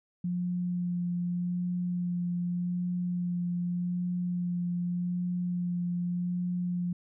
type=tone with vibrato; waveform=sine; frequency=176.8 Hz; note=F3; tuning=22 cents sharp; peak=-28 dBFS; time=0.24-6.93 s; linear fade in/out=5 ms; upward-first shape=sine; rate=0.84 Hz; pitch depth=13 cents each way; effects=none